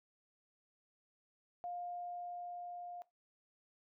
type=tone with level ramp; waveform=sine; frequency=706 Hz; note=F5; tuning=19 cents sharp; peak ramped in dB=-40 to -45 dBFS; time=1.64-3.02 s; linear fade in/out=0 ms; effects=noise-tail reverb RT60 0.2 s tail -18 dB re dry